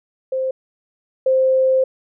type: tone pair in turn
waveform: sine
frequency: 523.3 / 523.3 Hz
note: C5 / C5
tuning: 0 / 0 cents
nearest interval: unison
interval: 0 cents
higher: neither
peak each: -18 / -12 dBFS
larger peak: second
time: 0.32-0.51 / 1.26-1.84 s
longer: second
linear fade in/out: 5 ms
effects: none